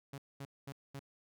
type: tone bursts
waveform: sawtooth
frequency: 138.59 Hz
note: C#3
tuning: in tune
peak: -39 dBFS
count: 4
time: 0.13-0.994 s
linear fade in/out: 5 ms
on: 51 ms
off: 220 ms
effects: none